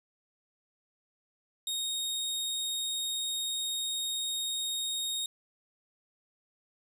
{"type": "tone", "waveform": "sawtooth", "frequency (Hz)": 3729, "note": "A#7", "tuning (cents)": 0, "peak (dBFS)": -28, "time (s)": [1.67, 5.26], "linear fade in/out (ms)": 2, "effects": ["resampled to 32000 Hz", "11-bit"]}